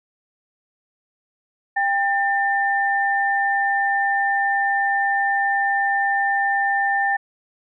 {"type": "tone pair together", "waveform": "sine", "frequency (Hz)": [795, 1794], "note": ["G5", "A6"], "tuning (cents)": [24, 33], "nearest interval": "octave + major second", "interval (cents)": 1409, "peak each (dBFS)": -20, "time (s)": [1.76, 7.17], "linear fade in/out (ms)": 10, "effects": []}